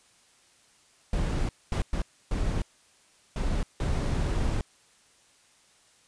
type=noise bursts at uneven times; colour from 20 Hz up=brown; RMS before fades=-27 dBFS; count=6; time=1.13-1.49 / 1.72-1.82 / 1.93-2.02 / 2.31-2.62 / 3.36-3.63 / 3.8-4.61 s; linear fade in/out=2 ms; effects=white hiss -61 dBFS RMS until 6.07 s + resampled to 22050 Hz